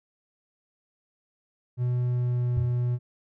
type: tone with pitch glide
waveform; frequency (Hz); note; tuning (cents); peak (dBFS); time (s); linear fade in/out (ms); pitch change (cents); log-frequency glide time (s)
triangle; 123.47 to 122.4; B2 to B2; 0 to -15; -21; 1.77-2.99; 50; -15; 2.03-2.54
type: tone with exponential decay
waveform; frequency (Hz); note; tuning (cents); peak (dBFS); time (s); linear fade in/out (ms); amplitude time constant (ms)
sine; 89.9; F#2; -49; -22; 2.57-2.82; 0; 54
effects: none